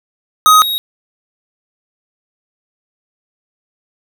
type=tone pair in turn; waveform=square; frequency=1257 / 3785 Hz; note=D#6 / A#7; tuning=+17 / +26 cents; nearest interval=octave + perfect fifth; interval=1909 cents; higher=second; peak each=-5 / -16 dBFS; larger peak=first; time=0.46-0.62 / 0.62-0.78 s; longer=neither; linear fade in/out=0 ms; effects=none